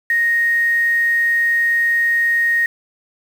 sine tone with quantisation, 1864.7 Hz, A#6, in tune, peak -13 dBFS, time 0.1-2.66 s, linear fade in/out 2 ms, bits 6, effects none

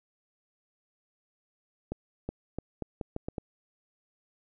accelerating click train, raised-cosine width 2 ms, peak -20 dBFS, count 8, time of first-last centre 1.92-3.382 s, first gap 370 ms, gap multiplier 0.8, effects none

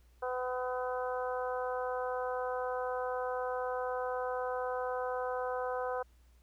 harmonic tone, 252 Hz, B3, 35 cents sharp, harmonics 2 / 3 / 4 / 5 / 6, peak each -35 / -39 / -41 / -43 / -45 dBFS, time 0.22-6.03 s, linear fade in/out 10 ms, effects added 60 Hz sine -60 dBFS peak until 6.42 s + pink hiss -72 dBFS RMS until 6.42 s

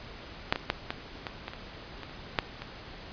clicks, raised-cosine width 0.3 ms, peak -6 / -15 / -9 / -14 / -17 / -19 / -24 / -23 / -30 / -7 / -21 dBFS, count 11, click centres 0.525 / 0.559 / 0.701 / 0.905 / 1.268 / 1.481 / 1.535 / 2.033 / 2.096 / 2.388 / 2.62 s, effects pink hiss -45 dBFS RMS until 3.12 s + resampled to 11025 Hz

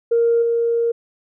sine tone with level steps, 466.2 Hz, A#4, in tune, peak -12 / -15 dBFS, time 0.11-0.92 s, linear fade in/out 10 ms, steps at 0.42 s, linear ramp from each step 5 ms, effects tanh soft clip ceiling -8 dBFS

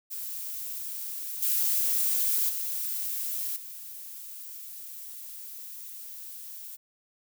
violet noise with level steps, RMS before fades -36 / -26 / -32 / -42 dBFS, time 0.1-6.77 s, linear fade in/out 20 ms, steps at 1.42 / 2.49 / 3.56 s, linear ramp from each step 5 ms, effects none

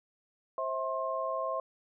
sine tone cluster, 529 / 650 / 1063 Hz, C5 / E5 / C6, +19 / -24 / +27 cents, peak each -36 / -35 / -34 dBFS, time 0.58-1.6 s, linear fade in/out 2 ms, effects none

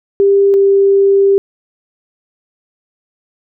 sine tone pair in turn, 397.2 / 394.7 Hz, G4 / G4, +23 / +12 cents, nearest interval unison, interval 11 cents, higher first, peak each -6 dBFS, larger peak neither, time 0.2-0.54 / 0.54-1.38 s, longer second, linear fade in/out 0 ms, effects none

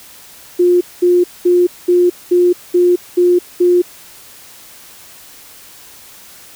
sine tone bursts, 354.9 Hz, F4, 28 cents sharp, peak -7 dBFS, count 8, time 0.59-3.82 s, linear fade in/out 10 ms, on 220 ms, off 210 ms, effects white hiss -39 dBFS RMS until 6.55 s

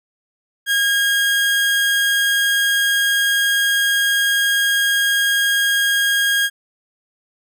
30% pulse tone, 1629 Hz, G#6, 34 cents flat, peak -12 dBFS, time 0.66-6.5 s, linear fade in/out 50 ms, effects none

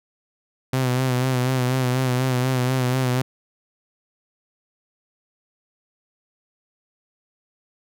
sawtooth tone with vibrato, 127.8 Hz, C3, 40 cents flat, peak -15 dBFS, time 0.73-3.22 s, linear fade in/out 5 ms, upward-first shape sine, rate 4.1 Hz, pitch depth 47 cents each way, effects none

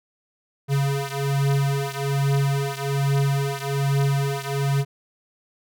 square beating tone pair, 138.59 / 139.79 Hz, C#3 / C#3, 0 / +15 cents, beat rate 1.2 Hz, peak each -23 / -25 dBFS, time 0.68-4.85 s, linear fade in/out 50 ms, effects none

